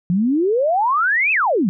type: exponential two-way sweep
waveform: sine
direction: up then down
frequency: 168.9 to 2664 to 168.9 Hz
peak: -14 dBFS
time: 0.1-1.69 s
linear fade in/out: 0 ms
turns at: 1.32 s
effects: none